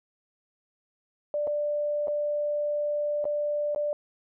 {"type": "tone with dropouts", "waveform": "sine", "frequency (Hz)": 590, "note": "D5", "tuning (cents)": 8, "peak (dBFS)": -25, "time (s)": [1.34, 3.93], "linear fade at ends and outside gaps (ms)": 1, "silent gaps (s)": [[1.471, 1.475], [2.073, 2.081], [3.243, 3.253], [3.748, 3.76]], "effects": []}